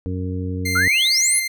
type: harmonic tone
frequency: 92 Hz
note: F#2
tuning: 9 cents flat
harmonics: 1 / 2 / 3 / 4 / 5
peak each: -24 / -30 / -29 / -41 / -33 dBFS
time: 0.06-0.88 s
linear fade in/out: 0 ms
type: tone with vibrato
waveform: sawtooth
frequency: 2093 Hz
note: C7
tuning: in tune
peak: -18 dBFS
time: 0.65-1.48 s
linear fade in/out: 10 ms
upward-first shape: triangle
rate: 19 Hz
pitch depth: 9 cents each way
type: exponential sweep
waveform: sine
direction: up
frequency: 1318.5 to 11480 Hz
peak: -15 dBFS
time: 0.75-1.4 s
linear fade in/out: 10 ms
effects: none